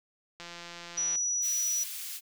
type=click train; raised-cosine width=0.2 ms; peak=-26 dBFS; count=131; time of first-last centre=0.4-1.156 s; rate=172 Hz
type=tone; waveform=sine; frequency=5870 Hz; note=F#8; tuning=15 cents flat; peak=-27 dBFS; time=0.97-1.84 s; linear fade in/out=10 ms
type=high-pass noise; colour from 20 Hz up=white; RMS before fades=-39 dBFS; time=1.41-2.21 s; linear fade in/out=50 ms; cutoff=2500 Hz; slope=12 dB/octave
effects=none